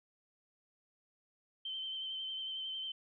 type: tone with vibrato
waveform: sine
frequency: 3100 Hz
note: G7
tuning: 20 cents flat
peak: -38 dBFS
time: 1.65-2.92 s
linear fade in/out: 5 ms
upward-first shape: square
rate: 11 Hz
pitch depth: 19 cents each way
effects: none